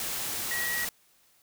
sine tone in noise, 1916 Hz, A#6, 47 cents sharp, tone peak -30 dBFS, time 0.51-0.85 s, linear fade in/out 2 ms, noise white, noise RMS -33 dBFS, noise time 0-0.89 s, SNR 0 dB, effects white hiss -64 dBFS RMS until 1.42 s

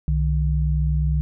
sine tone pair together, 64.18 / 152.5 Hz, C2 / D#3, -33 / -34 cents, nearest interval octave + minor third, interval 1499 cents, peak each -19 / -22 dBFS, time 0.08-1.21 s, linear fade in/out 0 ms, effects none

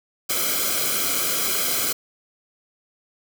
white noise with comb filter, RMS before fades -23 dBFS, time 0.29-1.93 s, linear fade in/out 10 ms, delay 1.1 ms, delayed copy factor -0.85, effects none

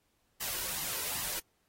white noise with flanger, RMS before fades -36 dBFS, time 0.4-1.4 s, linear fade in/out 10 ms, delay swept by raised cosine 1 to 2.1 ms, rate 2.5 Hz, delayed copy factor +0.5, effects pink hiss -75 dBFS RMS until 1.68 s + AAC 48 kbps

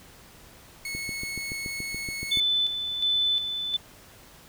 sawtooth tone, 2194 Hz, C#7, 18 cents flat, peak -28 dBFS, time 0.85-2.4 s, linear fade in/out 2 ms
click train, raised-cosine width 3 ms, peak -24 dBFS, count 11, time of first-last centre 0.95-2.372 s, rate 7.03 Hz
sine tone with tremolo, 3508 Hz, A7, 6 cents flat, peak -21 dBFS, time 2.31-3.77 s, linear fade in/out 10 ms, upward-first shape square, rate 1.4 Hz, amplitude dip 55%
effects pink hiss -51 dBFS RMS until 4.48 s

